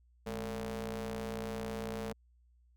sawtooth ring-modulated tone, 120 Hz, B2, 49 cents flat, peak -30 dBFS, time 0.26-2.13 s, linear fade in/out 10 ms, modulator 331 Hz, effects added 60 Hz sine -63 dBFS peak until 2.76 s

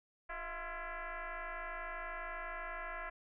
sine tone with frequency modulation, 312.9 Hz, D#4, 10 cents sharp, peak -40 dBFS, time 0.29-3.1 s, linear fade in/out 10 ms, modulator 339 Hz, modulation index 5.4, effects none

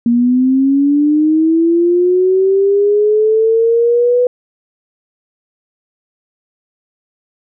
sine linear sweep, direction up, 233.8 to 496.8 Hz, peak -8 dBFS, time 0.06-4.27 s, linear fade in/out 2 ms, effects none

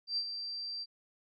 sine tone with ADSR envelope, 4699 Hz, D8, in tune, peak -29 dBFS, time 0.07-0.86 s, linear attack 100 ms, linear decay 67 ms, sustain -8 dB, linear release 38 ms, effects none

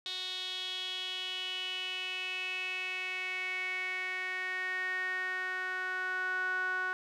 sawtooth tone with band-pass filter sweep, 370 Hz, F#4, in tune, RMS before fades -36 dBFS, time 0.06-6.93 s, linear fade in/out 0 ms, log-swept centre 3700 to 1400 Hz, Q 6.9, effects none

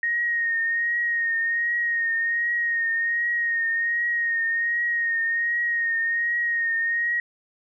sine tone with vibrato, 1864.7 Hz, A#6, in tune, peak -21 dBFS, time 0.03-7.2 s, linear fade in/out 2 ms, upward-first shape triangle, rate 1.3 Hz, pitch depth 36 cents each way, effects none

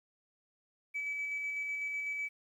sine tone with tremolo, 2294 Hz, D7, 41 cents flat, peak -32 dBFS, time 0.94-2.29 s, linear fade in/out 20 ms, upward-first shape square, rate 8 Hz, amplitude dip 25%, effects tanh soft clip ceiling -30 dBFS + 11-bit

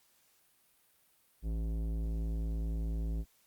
sine tone with tanh clipping, 55 Hz, A1, in tune, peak -34 dBFS, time 1.42-3.25 s, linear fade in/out 50 ms, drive 15 dB, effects white hiss -69 dBFS RMS until 3.46 s + Opus 48 kbps

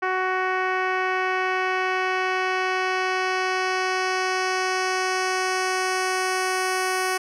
10% pulse tone with low-pass filter sweep, 372.5 Hz, F#4, 12 cents sharp, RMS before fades -24 dBFS, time 0.02-7.18 s, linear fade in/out 10 ms, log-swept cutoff 1800 to 11000 Hz, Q 1.1, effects none

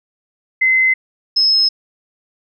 sine tone pair in turn, 2054 / 5176 Hz, C7 / E8, -33 / -32 cents, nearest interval octave + major third, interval 1601 cents, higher second, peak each -10 dBFS, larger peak neither, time 0.61-0.94 / 1.36-1.69 s, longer neither, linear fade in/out 10 ms, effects none

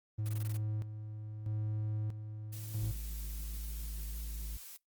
triangle tone with tremolo, 107.2 Hz, A2, 45 cents flat, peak -31 dBFS, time 0.18-2.92 s, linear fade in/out 10 ms, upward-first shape square, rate 0.78 Hz, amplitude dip 60%
white noise bursts, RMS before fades -48 dBFS, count 7, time 0.26-0.569 s, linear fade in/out 0 ms, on 27 ms, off 20 ms
blue noise, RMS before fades -49 dBFS, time 2.52-4.77 s, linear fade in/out 10 ms
triangle tone, 53.4 Hz, G#1, 49 cents sharp, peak -36 dBFS, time 2.82-4.57 s, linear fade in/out 5 ms
effects noise-tail reverb RT60 0.2 s tail -25 dB re dry + Opus 32 kbps

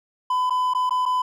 triangle tone with dropouts, 1006 Hz, B5, 32 cents sharp, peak -17 dBFS, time 0.3-1.22 s, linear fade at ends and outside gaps 5 ms, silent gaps 0.498-0.505 / 0.737-0.748 / 0.895-0.907 / 1.055-1.06 s, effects none

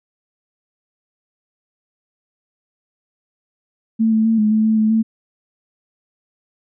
sine tone with pitch steps, 223.4 / 219.8 / 224.7 / 213.1 / 217.6 / 219.7 / 217 / 222.4 Hz, A3 / A3 / A3 / G#3 / A3 / A3 / A3 / A3, +27 / -2 / +37 / +45 / -19 / -2 / -24 / +19 cents, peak -12 dBFS, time 3.99-5.03 s, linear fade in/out 20 ms, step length 130 ms, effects none

